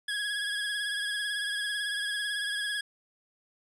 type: tone with vibrato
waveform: 25% pulse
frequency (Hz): 1661.2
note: G#6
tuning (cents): 0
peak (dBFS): -26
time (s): 0.08-2.81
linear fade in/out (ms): 5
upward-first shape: triangle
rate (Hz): 18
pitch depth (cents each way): 46
effects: resampled to 22050 Hz